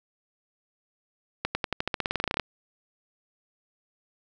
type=accelerating click train; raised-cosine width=0.3 ms; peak=-10 dBFS; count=18; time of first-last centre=1.45-2.397 s; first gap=100 ms; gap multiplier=0.92; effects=none